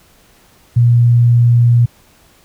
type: tone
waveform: sine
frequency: 119.4 Hz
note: A#2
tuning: 42 cents sharp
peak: -6 dBFS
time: 0.76-1.86 s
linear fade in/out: 10 ms
effects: pink hiss -49 dBFS RMS until 2.44 s